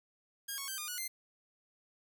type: tone with pitch steps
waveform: 5% pulse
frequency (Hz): 1624 / 1105 / 1562 / 1215 / 1461 / 2086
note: G#6 / C#6 / G6 / D#6 / F#6 / C7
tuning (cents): -39 / -6 / -7 / -42 / -22 / -6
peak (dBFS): -27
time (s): 0.48-1.08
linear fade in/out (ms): 10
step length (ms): 100
effects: none